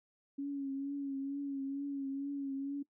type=tone with vibrato; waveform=sine; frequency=277.2 Hz; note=C#4; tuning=in tune; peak=-35 dBFS; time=0.38-2.83 s; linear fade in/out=10 ms; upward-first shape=triangle; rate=2.2 Hz; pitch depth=45 cents each way; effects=noise-tail reverb RT60 0.1 s tail -19 dB re dry